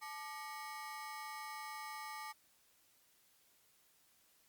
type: ring-modulated tone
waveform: 30% pulse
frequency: 1030 Hz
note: C6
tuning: 28 cents flat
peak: -39 dBFS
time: 0.01-2.33 s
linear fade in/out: 20 ms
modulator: 163 Hz
effects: white hiss -71 dBFS RMS until 4.48 s + Opus 48 kbps